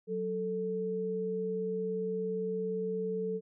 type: tone pair together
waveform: sine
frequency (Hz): 185 / 441.3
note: F#3 / A4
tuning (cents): 0 / +5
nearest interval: octave + minor third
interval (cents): 1505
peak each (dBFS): -37 / -32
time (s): 0.07-3.41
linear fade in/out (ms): 50
effects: none